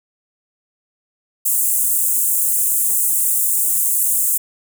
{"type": "high-pass noise", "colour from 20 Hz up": "pink", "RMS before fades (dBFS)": -17, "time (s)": [1.45, 4.38], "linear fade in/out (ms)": 10, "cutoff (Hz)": 7700, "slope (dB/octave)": 48, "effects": []}